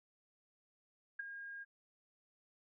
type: tone with ADSR envelope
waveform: sine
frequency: 1622 Hz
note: G#6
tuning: 41 cents flat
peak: -35 dBFS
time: 1.19-1.65 s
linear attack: 8 ms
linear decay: 12 ms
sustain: -10 dB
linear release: 28 ms
effects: none